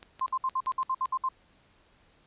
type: clicks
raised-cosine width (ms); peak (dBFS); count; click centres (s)
0.2; -27; 8; 0.029 / 0.195 / 0.281 / 0.496 / 0.661 / 0.721 / 0.83 / 1.056
type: tone bursts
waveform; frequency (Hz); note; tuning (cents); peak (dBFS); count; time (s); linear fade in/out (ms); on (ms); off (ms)
sine; 1046.5; C6; 0; -25; 10; 0.21-1.289; 5; 53; 61
effects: pink hiss -63 dBFS RMS until 2.26 s + resampled to 8000 Hz